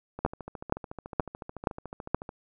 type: two click trains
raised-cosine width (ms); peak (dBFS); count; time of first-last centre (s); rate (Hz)
1; -24 / -9; 30 / 5; 0.19-2.291 / 0.25-2.146; 13.8 / 2.11
effects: none